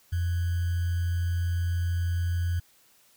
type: tone with sample-and-hold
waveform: sine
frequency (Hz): 86.6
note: F2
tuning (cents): -14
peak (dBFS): -24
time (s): 0.12-2.6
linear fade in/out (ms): 10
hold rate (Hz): 1575
effects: white hiss -61 dBFS RMS until 3.16 s